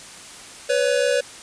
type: tone pair together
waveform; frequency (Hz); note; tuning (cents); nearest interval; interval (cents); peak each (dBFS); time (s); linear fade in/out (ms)
square; 497.1 / 563.4; B4 / C#5; +11 / +28; major second; 217; -21; 0.69-1.21; 10
effects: white hiss -40 dBFS RMS until 1.42 s + resampled to 22050 Hz